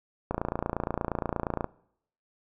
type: click train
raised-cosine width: 1 ms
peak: -14 dBFS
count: 39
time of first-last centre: 0.31-1.643 s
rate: 28.5 Hz
effects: noise-tail reverb RT60 0.7 s tail -22 dB re dry